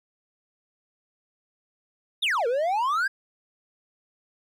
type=exponential two-way sweep; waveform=triangle; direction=down then up; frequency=3897 to 453.5 to 1652 Hz; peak=-20 dBFS; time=2.22-3.08 s; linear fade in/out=10 ms; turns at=2.47 s; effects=none